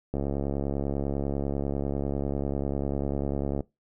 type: click train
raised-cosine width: 2 ms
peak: -16 dBFS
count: 244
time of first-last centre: 0.14-3.606 s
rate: 70.1 Hz
effects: noise-tail reverb RT60 0.2 s tail -21 dB re dry